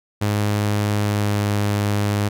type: tone with pitch glide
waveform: sawtooth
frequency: 103.83 to 102.82 Hz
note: G#2 to G#2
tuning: 0 to -17 cents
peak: -14 dBFS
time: 0.21-2.29 s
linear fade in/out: 10 ms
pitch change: -17 cents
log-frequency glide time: 0.95-1.48 s
effects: none